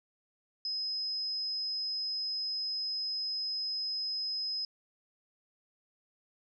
sine tone, 5080 Hz, D#8, 35 cents sharp, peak -32 dBFS, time 0.65-4.65 s, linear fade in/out 2 ms, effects none

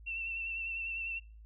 sine tone with vibrato, 2691 Hz, E7, 35 cents sharp, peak -35 dBFS, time 0.06-1.2 s, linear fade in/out 20 ms, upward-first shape triangle, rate 10 Hz, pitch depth 39 cents each way, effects noise-tail reverb RT60 0.4 s tail -25 dB re dry + added 54 Hz sine -50 dBFS peak until 1.45 s

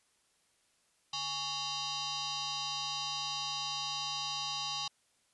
sine tone with frequency modulation, 145.5 Hz, D3, 16 cents flat, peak -34 dBFS, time 1.13-4.88 s, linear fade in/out 5 ms, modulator 974 Hz, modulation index 5.3, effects white hiss -72 dBFS RMS until 5.33 s + resampled to 24000 Hz

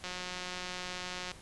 click train, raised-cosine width 0.2 ms, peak -22 dBFS, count 232, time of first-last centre 0.04-1.316 s, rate 181 Hz, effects pink hiss -53 dBFS RMS until 1.41 s + resampled to 24000 Hz

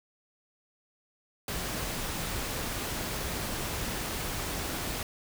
pink noise, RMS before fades -34 dBFS, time 1.48-5.03 s, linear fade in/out 2 ms, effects none

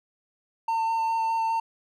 triangle tone with vibrato, 903 Hz, A5, 45 cents sharp, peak -21 dBFS, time 0.68-1.6 s, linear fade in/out 5 ms, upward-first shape square, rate 4.9 Hz, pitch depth 9 cents each way, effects none

